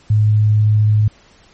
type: tone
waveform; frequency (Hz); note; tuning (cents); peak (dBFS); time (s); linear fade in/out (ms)
sine; 106.5; G#2; +44; -9; 0.1-1.08; 5
effects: pink hiss -49 dBFS RMS until 1.53 s + MP3 32 kbps